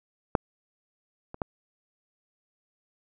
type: clicks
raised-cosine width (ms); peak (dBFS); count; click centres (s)
1; -6 / -25 / -14; 3; 0.352 / 1.344 / 1.418
effects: none